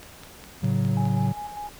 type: click train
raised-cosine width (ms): 0.2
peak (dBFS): -25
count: 6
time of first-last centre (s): 0.03-1.055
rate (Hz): 4.88
type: chord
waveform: triangle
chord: F# minor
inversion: first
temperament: equal with one note detuned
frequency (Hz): 110 / 138.59 / 186.07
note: A2 / C#3 / F#3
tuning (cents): 0 / 0 / +10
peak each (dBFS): -23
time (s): 0.62-1.33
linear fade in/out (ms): 20
type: tone with tremolo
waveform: sine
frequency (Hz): 830.6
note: G#5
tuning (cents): 0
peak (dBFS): -31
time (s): 0.97-1.69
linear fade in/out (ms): 0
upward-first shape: square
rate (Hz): 5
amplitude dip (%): 45
effects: pink hiss -46 dBFS RMS until 1.79 s